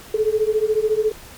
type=beating tone pair; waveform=sine; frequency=425.1 / 439.1 Hz; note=G#4 / A4; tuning=+40 / -4 cents; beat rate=14 Hz; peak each=-19 dBFS; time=0.14-1.12 s; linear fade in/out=5 ms; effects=pink hiss -41 dBFS RMS until 1.37 s + MP3 96 kbps